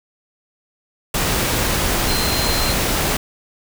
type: tone in noise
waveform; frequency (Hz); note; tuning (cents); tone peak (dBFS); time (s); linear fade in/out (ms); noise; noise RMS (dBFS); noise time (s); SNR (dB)
sine; 4141; C8; -19; -24; 2.08-2.73; 5; pink; -19; 1.14-3.17; -8
effects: none